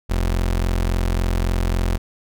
30% pulse tone, 43.6 Hz, F1, 2 cents flat, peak -15 dBFS, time 0.09-1.98 s, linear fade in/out 20 ms, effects none

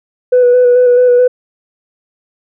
sine tone with vibrato, 493.9 Hz, B4, in tune, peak -3 dBFS, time 0.32-1.28 s, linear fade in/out 10 ms, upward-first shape square, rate 4.6 Hz, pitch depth 18 cents each way, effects tanh soft clip ceiling -2 dBFS

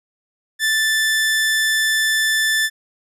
sawtooth tone, 1760 Hz, A6, in tune, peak -12 dBFS, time 0.59-2.7 s, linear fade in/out 50 ms, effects resampled to 32000 Hz

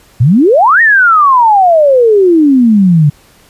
sine exponential two-way sweep, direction up then down, 107.5 to 1886 to 141.6 Hz, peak -3 dBFS, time 0.2-3.1 s, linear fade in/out 10 ms, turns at 0.81 s, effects pink hiss -44 dBFS RMS until 3.49 s + resampled to 32000 Hz

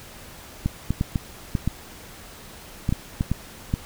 clicks, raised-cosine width 5 ms, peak -9 dBFS, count 11, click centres 0.66 / 0.906 / 1.011 / 1.158 / 1.552 / 1.676 / 2.891 / 2.925 / 3.209 / 3.316 / 3.739 s, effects pink hiss -43 dBFS RMS until 3.85 s

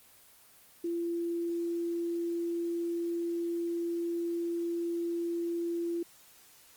sine tone, 340.6 Hz, F4, 43 cents flat, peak -30 dBFS, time 0.84-6.03 s, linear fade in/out 5 ms, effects white hiss -58 dBFS RMS until 6.76 s + Opus 24 kbps

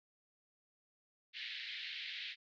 white band-pass noise, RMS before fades -45 dBFS, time 1.33-2.36 s, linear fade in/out 50 ms, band 1800 to 4100 Hz, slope 48 dB/octave, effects none

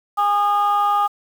sine tone pair together, 819 / 1226.4 Hz, G#5 / D#6, -24 / -25 cents, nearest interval perfect fifth, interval 699 cents, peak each -16 dBFS, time 0.17-1.08 s, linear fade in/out 20 ms, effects tanh soft clip ceiling -11 dBFS + 7-bit

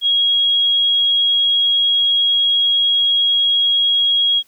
sine tone, 3297 Hz, G#7, 13 cents flat, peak -12 dBFS, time 0.01-4.43 s, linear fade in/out 50 ms, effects white hiss -56 dBFS RMS until 4.47 s

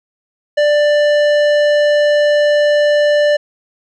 triangle tone with tanh clipping, 590 Hz, D5, 8 cents sharp, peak -11 dBFS, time 0.57-3.37 s, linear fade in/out 10 ms, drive 18 dB, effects none

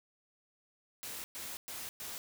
white noise bursts at uneven times, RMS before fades -43 dBFS, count 4, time 1.03-1.24 / 1.35-1.57 / 1.68-1.89 / 2-2.18 s, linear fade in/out 0 ms, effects none

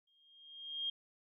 sine tone with exponential growth, 3226 Hz, G7, 49 cents sharp, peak -33 dBFS, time 0.07-0.9 s, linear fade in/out 5 ms, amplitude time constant 180 ms, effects none

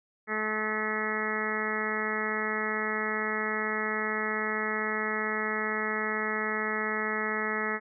harmonic tone, 215.6 Hz, A3, 35 cents flat, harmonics 1 / 2 / 3 / 4 / 5 / 6 / 7 / 8 / 9 / 10, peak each -37 / -35 / -42 / -40 / -43 / -35 / -43 / -35 / -34 / -38 dBFS, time 0.27-7.8 s, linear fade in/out 50 ms, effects none

